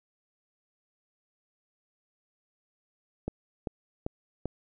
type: click train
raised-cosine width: 2 ms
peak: -18 dBFS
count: 4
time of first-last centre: 3.28-4.456 s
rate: 2.55 Hz
effects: none